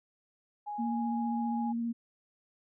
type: tone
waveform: sine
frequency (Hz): 830.6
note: G#5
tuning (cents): 0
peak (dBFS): -35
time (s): 0.66-1.73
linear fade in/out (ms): 20
type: tone with vibrato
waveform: sine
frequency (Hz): 233.1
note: A#3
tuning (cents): 0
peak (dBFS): -30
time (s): 0.78-1.93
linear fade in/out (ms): 20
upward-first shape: triangle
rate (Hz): 15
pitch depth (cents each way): 19
effects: none